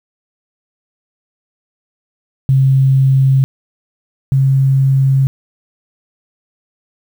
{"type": "tone pair in turn", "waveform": "sine", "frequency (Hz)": [134, 134.85], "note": ["C3", "C#3"], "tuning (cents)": [42, -47], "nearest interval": "unison", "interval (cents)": 11, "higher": "second", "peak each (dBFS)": [-7, -8], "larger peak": "first", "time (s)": [[2.49, 3.44], [4.32, 5.27]], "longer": "neither", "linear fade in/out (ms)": 0, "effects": ["7-bit"]}